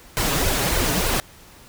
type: noise with flanger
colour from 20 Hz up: pink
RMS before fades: -21 dBFS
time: 0.17-1.2 s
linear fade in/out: 0 ms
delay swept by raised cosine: 1.9 to 7.4 ms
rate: 3.3 Hz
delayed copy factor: +0.95
effects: pink hiss -47 dBFS RMS until 1.68 s